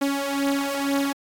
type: beating tone pair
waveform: sawtooth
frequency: 277.2 / 279.3 Hz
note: C#4 / C#4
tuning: 0 / +13 cents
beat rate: 2.1 Hz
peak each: -23 / -20 dBFS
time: 0.01-1.13 s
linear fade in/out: 10 ms
effects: AAC 64 kbps